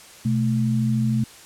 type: tone pair together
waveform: sine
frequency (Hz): 125.4 / 218.6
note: B2 / A3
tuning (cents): +27 / -11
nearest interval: minor seventh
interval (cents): 962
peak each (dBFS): -21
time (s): 0.25-1.24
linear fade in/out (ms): 5
effects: white hiss -45 dBFS RMS until 1.45 s + low-pass 10000 Hz 12 dB/octave